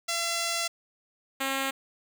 5% pulse tone pair in turn, 678 / 269.8 Hz, E5 / C#4, +49 / -47 cents, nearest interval octave + major third, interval 1596 cents, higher first, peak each -16 dBFS, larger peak neither, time 0.08-0.68 / 1.4-1.71 s, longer first, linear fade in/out 10 ms, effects none

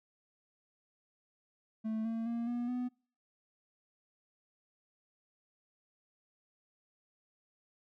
triangle tone with pitch steps, 220 / 226.7 / 233.6 / 240.7 / 248.1 Hz, A3 / A#3 / A#3 / B3 / B3, 0 / -48 / +4 / -44 / +8 cents, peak -31 dBFS, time 1.84-2.89 s, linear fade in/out 20 ms, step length 210 ms, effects noise-tail reverb RT60 0.4 s tail -25 dB re dry

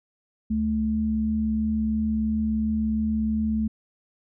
sine tone pair together, 71.8 / 218.3 Hz, D2 / A3, -39 / -13 cents, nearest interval octave + perfect fifth, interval 1926 cents, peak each -30 / -22 dBFS, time 0.5-3.68 s, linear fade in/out 10 ms, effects none

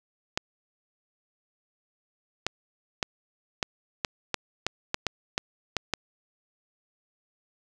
clicks, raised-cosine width 0.2 ms, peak -8 dBFS, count 12, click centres 0.375 / 2.466 / 3.028 / 3.628 / 4.048 / 4.343 / 4.666 / 4.944 / 5.067 / 5.379 / 5.767 / 5.937 s, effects none

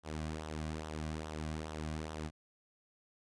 sawtooth tone with flanger, 77.78 Hz, D#2, in tune, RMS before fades -41 dBFS, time 0.03-2.31 s, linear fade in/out 50 ms, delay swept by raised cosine 0.42 to 2.32 ms, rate 2.4 Hz, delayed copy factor -0.6, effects resampled to 22050 Hz

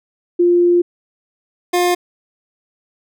sine / 25% pulse tone pair in turn, 349.8 / 354.7 Hz, F4 / F4, +3 / +27 cents, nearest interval unison, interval 24 cents, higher second, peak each -9 dBFS, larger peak neither, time 0.39-0.82 / 1.73-1.95 s, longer first, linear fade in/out 10 ms, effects none

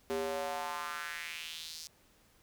square tone with high-pass filter sweep, 80 Hz, D#2, 49 cents sharp, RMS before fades -39 dBFS, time 0.1-1.87 s, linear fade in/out 0 ms, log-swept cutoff 360 to 5400 Hz, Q 2.8, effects pink hiss -66 dBFS RMS until 2.42 s

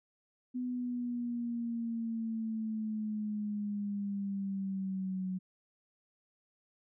sine exponential sweep, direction down, 250.9 to 185 Hz, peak -33 dBFS, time 0.54-5.39 s, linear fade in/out 20 ms, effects none

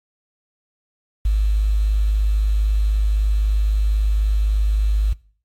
sine tone with quantisation, 51.91 Hz, G#1, in tune, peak -14 dBFS, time 1.25-5.13 s, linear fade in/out 5 ms, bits 7, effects noise-tail reverb RT60 0.5 s tail -23 dB re dry + AAC 48 kbps

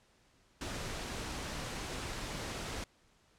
pink noise, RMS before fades -40 dBFS, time 0.61-2.84 s, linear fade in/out 2 ms, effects pink hiss -68 dBFS RMS until 3.38 s + low-pass 8000 Hz 12 dB/octave

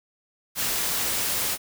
white noise, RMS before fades -26 dBFS, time 0.55-1.58 s, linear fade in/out 50 ms, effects none

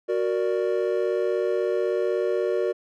triangle chord, Gb augmented, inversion none, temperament equal, 370 / 466.2 / 587.3 Hz, Gb4 / Bb4 / D5, 0 / 0 / 0 cents, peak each -23 / -24 / -26 dBFS, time 0.08-2.73 s, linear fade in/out 20 ms, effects none

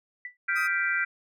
sine tone with exponential decay, 1975.5 Hz, B6, in tune, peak -31 dBFS, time 0.25-0.37 s, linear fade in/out 2 ms, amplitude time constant 24 ms
sine chord, G dominant seventh, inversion third, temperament equal, 1396.9 / 1568 / 1975.5 / 2349 Hz, F6 / G6 / B6 / D7, 0 / 0 / 0 / 0 cents, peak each -30 / -28 / -29 / -32 dBFS, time 0.48-1.05 s, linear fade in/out 10 ms
35% pulse tone, 1266 Hz, D#6, 30 cents sharp, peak -31 dBFS, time 0.55-0.68 s, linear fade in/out 20 ms
effects none

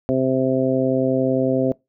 harmonic tone, 131.1 Hz, C3, 4 cents sharp, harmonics 1 / 2 / 3 / 4 / 5, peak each -26 / -20 / -24 / -22 / -25 dBFS, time 0.09-1.72 s, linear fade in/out 0 ms, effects noise-tail reverb RT60 0.2 s tail -23 dB re dry

